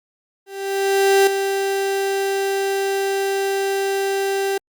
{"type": "tone with ADSR envelope", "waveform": "35% pulse", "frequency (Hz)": 392, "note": "G4", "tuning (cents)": 0, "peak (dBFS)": -9, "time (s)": [0.46, 4.58], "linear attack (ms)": 810, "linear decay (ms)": 4, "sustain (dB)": -8, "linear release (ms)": 6, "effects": ["Opus 48 kbps"]}